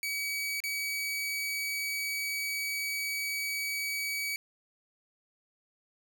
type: tone with dropouts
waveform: sawtooth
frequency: 2274 Hz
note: C#7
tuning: 44 cents sharp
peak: -28 dBFS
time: 0.03-4.36 s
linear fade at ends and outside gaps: 1 ms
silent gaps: 0.603-0.638 s
effects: none